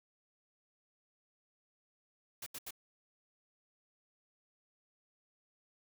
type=noise bursts; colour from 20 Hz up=white; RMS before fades=-44 dBFS; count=3; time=2.42-2.708 s; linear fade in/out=5 ms; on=44 ms; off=78 ms; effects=none